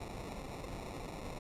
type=noise with sample-and-hold; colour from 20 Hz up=pink; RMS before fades=-44 dBFS; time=0-1.39 s; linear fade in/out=10 ms; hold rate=1575 Hz; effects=low-pass 11000 Hz 12 dB/octave